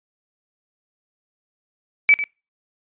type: tone with echo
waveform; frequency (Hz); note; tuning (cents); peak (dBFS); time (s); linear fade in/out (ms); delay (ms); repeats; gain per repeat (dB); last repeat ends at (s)
sine; 2300; D7; -37; -9; 2.09-2.14; 0; 99; 1; -12; 2.239
effects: noise-tail reverb RT60 0.3 s tail -25 dB re dry + resampled to 8000 Hz